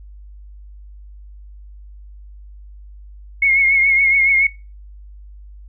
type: tone with vibrato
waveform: sine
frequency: 2172 Hz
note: C#7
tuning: 36 cents flat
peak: -11 dBFS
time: 3.42-4.47 s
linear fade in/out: 5 ms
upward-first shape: triangle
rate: 7.1 Hz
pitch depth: 51 cents each way
effects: noise-tail reverb RT60 0.3 s tail -20 dB re dry + added 50 Hz sine -36 dBFS peak until 5.68 s